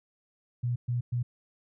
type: tone bursts at uneven times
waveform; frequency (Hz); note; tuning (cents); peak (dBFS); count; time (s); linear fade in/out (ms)
sine; 121.5; B2; -28; -26; 3; 0.63-0.76 / 0.88-1.01 / 1.12-1.23; 10
effects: none